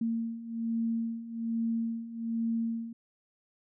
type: beating tone pair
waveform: sine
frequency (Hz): 227.9 / 229.1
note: A#3 / A#3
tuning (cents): -39 / -30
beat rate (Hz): 1.2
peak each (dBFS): -35 / -31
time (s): 0.01-2.93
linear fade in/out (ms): 5
effects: none